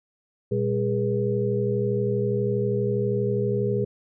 sine tone cluster, 118.8 / 200.5 / 411.3 / 483.7 Hz, A#2 / G3 / G#4 / B4, +33 / +39 / -17 / -36 cents, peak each -26 / -29 / -25 / -29 dBFS, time 0.51-3.85 s, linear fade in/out 10 ms, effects none

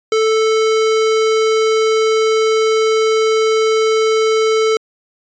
square tone, 440 Hz, A4, in tune, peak -12 dBFS, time 0.12-4.77 s, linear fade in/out 2 ms, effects resampled to 16000 Hz

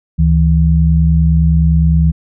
sine tone pair together, 72 / 161.63 Hz, D2 / E3, -34 / -34 cents, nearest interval octave + major second, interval 1400 cents, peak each -10 dBFS, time 0.18-2.12 s, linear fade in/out 20 ms, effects none

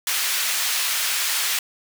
pink high-pass noise, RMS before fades -23 dBFS, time 0.07-1.59 s, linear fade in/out 2 ms, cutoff 1900 Hz, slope 12 dB/octave, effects none

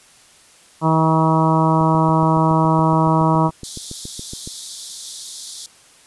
harmonic tone, 160 Hz, D#3, 49 cents sharp, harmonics 1 / 2 / 3 / 4 / 5 / 6 / 7 / 8, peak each -16 / -20 / -27 / -23 / -25 / -19 / -23 / -28 dBFS, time 0.81-3.51 s, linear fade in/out 50 ms
click train, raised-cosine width 3 ms, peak -19 dBFS, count 20, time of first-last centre 1.81-4.475 s, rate 7.13 Hz
pink high-pass noise, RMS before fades -32 dBFS, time 3.64-5.66 s, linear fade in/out 0 ms, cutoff 3400 Hz, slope 96 dB/octave
effects white hiss -49 dBFS RMS until 6.06 s + resampled to 24000 Hz

